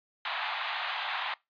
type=band-pass noise; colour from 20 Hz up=pink; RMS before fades=-34 dBFS; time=0.25-1.34 s; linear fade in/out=2 ms; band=730 to 3900 Hz; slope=48 dB/octave; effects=noise-tail reverb RT60 0.2 s tail -22 dB re dry + resampled to 11025 Hz